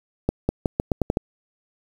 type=accelerating click train; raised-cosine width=2 ms; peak=-6 dBFS; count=8; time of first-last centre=0.29-1.171 s; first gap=200 ms; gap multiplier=0.84; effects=7-bit

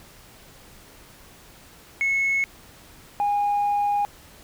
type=tone pair in turn; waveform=sine; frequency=2191 / 818.4 Hz; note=C#7 / G#5; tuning=-21 / -26 cents; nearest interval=octave + perfect fourth; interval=1705 cents; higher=first; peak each=-18 dBFS; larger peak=neither; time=2.01-2.44 / 3.2-4.05 s; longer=second; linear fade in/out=0 ms; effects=tanh soft clip ceiling -17 dBFS + pink hiss -49 dBFS RMS until 4.43 s

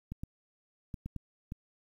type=clicks; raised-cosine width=5 ms; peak=-26 dBFS; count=6; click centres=0.12 / 0.235 / 0.942 / 1.06 / 1.163 / 1.521 s; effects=10-bit

